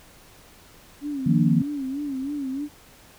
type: tone with vibrato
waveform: sine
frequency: 277.2 Hz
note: C#4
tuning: in tune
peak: -26 dBFS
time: 1.01-2.69 s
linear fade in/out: 50 ms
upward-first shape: sine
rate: 3.2 Hz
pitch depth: 110 cents each way
type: chord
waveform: sine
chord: Eb suspended second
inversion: none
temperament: equal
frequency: 155.56 / 174.61 / 233.1 Hz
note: Eb3 / F3 / Bb3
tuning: 0 / 0 / 0 cents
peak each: -21 dBFS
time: 1.26-1.62 s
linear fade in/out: 5 ms
effects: pink hiss -51 dBFS RMS until 3.18 s